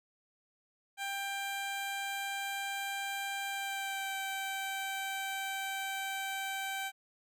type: tone with pitch glide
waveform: 15% pulse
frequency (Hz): 791 to 777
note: G5 to G5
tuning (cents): +15 to -16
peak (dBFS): -29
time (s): 0.97-6.92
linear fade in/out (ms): 50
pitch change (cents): -31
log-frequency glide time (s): 3.48-4.17
effects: none